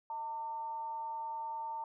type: tone with amplitude modulation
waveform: sine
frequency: 905 Hz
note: A5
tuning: 48 cents sharp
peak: -35 dBFS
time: 0.1-1.84 s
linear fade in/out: 2 ms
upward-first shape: sine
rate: 274 Hz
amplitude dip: 40%
effects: none